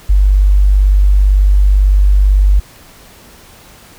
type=tone; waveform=sine; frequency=49 Hz; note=G1; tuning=in tune; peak=-5 dBFS; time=0.09-2.6 s; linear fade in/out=10 ms; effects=pink hiss -40 dBFS RMS until 3.98 s